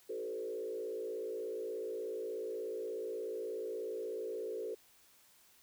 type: tone with frequency modulation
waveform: sine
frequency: 440 Hz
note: A4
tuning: in tune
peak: -37 dBFS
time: 0.09-4.75 s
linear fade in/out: 10 ms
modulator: 56.6 Hz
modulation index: 1.2
effects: white hiss -65 dBFS RMS until 5.62 s